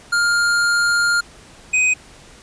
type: tone pair in turn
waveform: square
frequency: 1407 / 2507 Hz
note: F6 / D#7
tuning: +12 / +12 cents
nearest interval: minor seventh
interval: 1000 cents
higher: second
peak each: -15 / -14 dBFS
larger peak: second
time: 0.12-1.21 / 1.73-1.94 s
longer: first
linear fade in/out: 10 ms
effects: pink hiss -44 dBFS RMS until 2.42 s + resampled to 22050 Hz